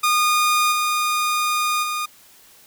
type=tone with level steps; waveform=sawtooth; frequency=1223 Hz; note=D#6; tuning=30 cents flat; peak=-12 / -15 / -19 dBFS; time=0.03-2.06 s; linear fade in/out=10 ms; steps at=0.71 / 1.82 s; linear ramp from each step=20 ms; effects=white hiss -50 dBFS RMS until 2.66 s